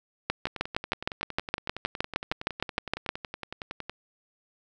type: two click trains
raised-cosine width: 0.3 ms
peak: -19 / -9 dBFS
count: 38 / 19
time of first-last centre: 0.47-3.896 / 0.3-3.091 s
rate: 10.8 / 6.45 Hz
effects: none